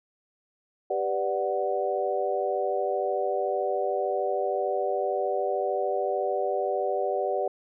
sine chord, G major seventh, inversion none, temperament equal, 392 / 493.9 / 587.3 / 740 Hz, G4 / B4 / D5 / F#5, 0 / 0 / 0 / 0 cents, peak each -30 / -31 / -29 / -30 dBFS, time 0.9-7.48 s, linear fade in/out 5 ms, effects none

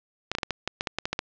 clicks, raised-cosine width 0.2 ms, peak -9 dBFS, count 12, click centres 0.316 / 0.351 / 0.385 / 0.432 / 0.507 / 0.676 / 0.809 / 0.872 / 0.986 / 1.055 / 1.13 / 1.191 s, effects low-pass 5000 Hz 12 dB/octave

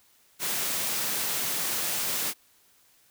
white high-pass noise, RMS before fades -29 dBFS, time 0.39-2.34 s, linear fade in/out 50 ms, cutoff 110 Hz, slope 48 dB/octave, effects white hiss -62 dBFS RMS until 3.1 s

